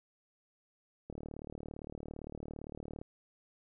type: click train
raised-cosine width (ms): 2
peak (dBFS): -30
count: 73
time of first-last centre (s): 1.1-3.015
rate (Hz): 37.6
effects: none